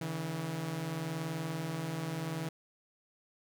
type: tone pair together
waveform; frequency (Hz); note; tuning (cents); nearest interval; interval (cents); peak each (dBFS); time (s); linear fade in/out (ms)
sawtooth; 141.46 / 162.2; C#3 / E3; +35 / -28; major second; 237; -37 / -32; 0.01-2.49; 5
effects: none